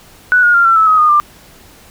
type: tone with pitch steps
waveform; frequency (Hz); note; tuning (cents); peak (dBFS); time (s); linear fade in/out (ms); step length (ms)
sine; 1480 / 1434.5 / 1390.5 / 1347.8 / 1306.4 / 1266.3 / 1227.4 / 1189.7; F#6 / F6 / F6 / E6 / E6 / D#6 / D#6 / D6; 0 / +46 / -8 / +38 / -16 / +30 / -24 / +22; -6; 0.32-1.2; 0; 110
effects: pink hiss -42 dBFS RMS until 1.9 s